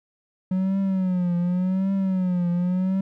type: tone with vibrato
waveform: triangle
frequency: 184.2 Hz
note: F#3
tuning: 7 cents flat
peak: -18 dBFS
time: 0.51-3.01 s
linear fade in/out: 5 ms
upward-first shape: triangle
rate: 0.88 Hz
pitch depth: 110 cents each way
effects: none